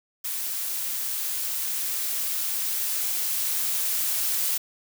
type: noise with level ramp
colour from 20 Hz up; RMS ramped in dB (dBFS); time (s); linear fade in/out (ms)
blue; -30 to -25; 0.24-4.58; 10
effects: none